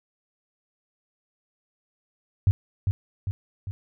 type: tone with echo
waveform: sine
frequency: 98 Hz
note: G2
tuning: in tune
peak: -14 dBFS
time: 2.47-2.51 s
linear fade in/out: 0 ms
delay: 400 ms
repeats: 3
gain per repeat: -5 dB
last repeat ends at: 3.71 s
effects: none